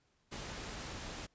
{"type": "noise", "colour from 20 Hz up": "pink", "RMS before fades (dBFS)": -44, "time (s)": [0.31, 1.27], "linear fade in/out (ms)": 20, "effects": ["pink hiss -75 dBFS RMS until 1.34 s", "resampled to 16000 Hz"]}